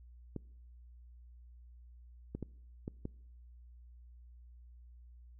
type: clicks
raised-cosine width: 3 ms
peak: -26 dBFS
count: 5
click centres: 0.363 / 2.35 / 2.427 / 2.879 / 3.054 s
effects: noise-tail reverb RT60 0.8 s tail -25 dB re dry + added 60 Hz sine -53 dBFS peak until 5.39 s